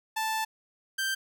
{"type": "tone pair in turn", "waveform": "sawtooth", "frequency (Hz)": [880, 1568], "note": ["A5", "G6"], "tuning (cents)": [0, 0], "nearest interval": "minor seventh", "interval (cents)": 1000, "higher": "second", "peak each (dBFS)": -24, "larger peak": "neither", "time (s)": [[0.16, 0.45], [0.98, 1.15]], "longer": "first", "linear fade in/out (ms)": 10, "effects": []}